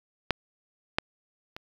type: clicks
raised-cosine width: 0.3 ms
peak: -7 / -7 / -22 dBFS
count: 3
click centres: 0.307 / 0.985 / 1.565 s
effects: 7-bit